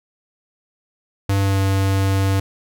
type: tone with pitch glide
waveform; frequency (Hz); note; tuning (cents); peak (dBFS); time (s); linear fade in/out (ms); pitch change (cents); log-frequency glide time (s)
square; 98.5 to 97.09; G2 to G2; +9 to -16; -16; 1.29-2.4; 5; -25; 1.39-1.59
effects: none